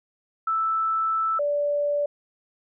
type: tone pair in turn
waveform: sine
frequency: 1318.5 / 581.3 Hz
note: E6 / D5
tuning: 0 / -18 cents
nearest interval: octave + major second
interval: 1418 cents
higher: first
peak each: -21 dBFS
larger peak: neither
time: 0.47-1.39 / 1.39-2.06 s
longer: first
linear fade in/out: 5 ms
effects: none

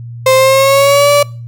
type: tone with pitch glide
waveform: 35% pulse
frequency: 523.3 to 577.3 Hz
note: C5 to D5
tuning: 0 to -30 cents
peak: -4 dBFS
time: 0.26-1.23 s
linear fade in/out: 5 ms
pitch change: +170 cents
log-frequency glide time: 0.36-1.11 s
effects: noise-tail reverb RT60 0.4 s tail -23 dB re dry + added 118 Hz sine -24 dBFS peak until 1.47 s

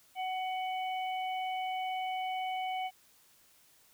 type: harmonic tone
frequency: 747 Hz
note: F#5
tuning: 16 cents sharp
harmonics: 1 / 3 / 4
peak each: -33 / -43 / -45 dBFS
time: 0.15-2.91 s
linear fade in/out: 50 ms
effects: white hiss -64 dBFS RMS until 3.93 s

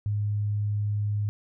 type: tone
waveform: sine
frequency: 103.83 Hz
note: G#2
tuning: in tune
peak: -24 dBFS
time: 0.06-1.29 s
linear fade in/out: 0 ms
effects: none

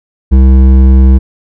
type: tone with hard clipping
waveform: sine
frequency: 65.41 Hz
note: C2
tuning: in tune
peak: -3 dBFS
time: 0.31-1.19 s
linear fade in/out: 20 ms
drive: 10 dB
effects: none

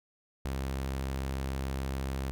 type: tone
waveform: sawtooth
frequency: 66.9 Hz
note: C2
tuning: 39 cents sharp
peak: -28 dBFS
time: 0.45-2.31 s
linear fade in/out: 0 ms
effects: none

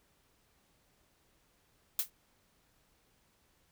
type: noise with exponential decay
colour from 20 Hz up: blue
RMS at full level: -26 dBFS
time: 1.99-2.1 s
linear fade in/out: 2 ms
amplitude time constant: 22 ms
effects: pink hiss -71 dBFS RMS until 3.71 s

